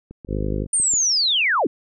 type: click train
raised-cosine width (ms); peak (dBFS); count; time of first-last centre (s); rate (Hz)
3; -24; 7; 0.11-0.938; 7.25
type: harmonic tone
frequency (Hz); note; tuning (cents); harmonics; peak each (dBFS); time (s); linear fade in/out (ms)
51.3; G#1; -21; 1 / 2 / 3 / 4 / 5 / 6 / 7 / 8 / 9 / 10; -25 / -28 / -30 / -31 / -32 / -33 / -33 / -34 / -35 / -35; 0.27-0.67; 50
type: linear sweep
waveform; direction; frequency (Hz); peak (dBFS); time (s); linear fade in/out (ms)
sine; down; 9080 to 212.2; -16; 0.73-1.67; 5
effects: none